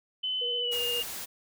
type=tone with pitch glide; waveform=sine; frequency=3031 to 2828 Hz; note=F#7 to F7; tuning=+41 to +21 cents; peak=-28 dBFS; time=0.23-1.03 s; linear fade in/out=10 ms; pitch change=-120 cents; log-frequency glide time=0.59-0.8 s
type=tone with vibrato; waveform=sine; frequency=481.7 Hz; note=B4; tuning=43 cents flat; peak=-35 dBFS; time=0.41-1.01 s; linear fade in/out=10 ms; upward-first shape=triangle; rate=15 Hz; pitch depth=24 cents each way
type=noise; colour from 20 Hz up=white; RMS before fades=-38 dBFS; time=0.71-1.26 s; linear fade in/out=20 ms
effects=none